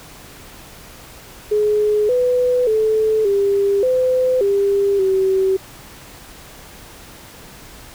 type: tone with pitch steps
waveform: sine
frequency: 421.2 / 497.4 / 435.8 / 399.1 / 510 / 399.1 / 381.9 Hz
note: G#4 / B4 / A4 / G4 / C5 / G4 / G4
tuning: +24 / +12 / -17 / +31 / -44 / +31 / -45 cents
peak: -13 dBFS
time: 1.51-5.57 s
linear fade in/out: 10 ms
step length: 580 ms
effects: pink hiss -40 dBFS RMS until 7.94 s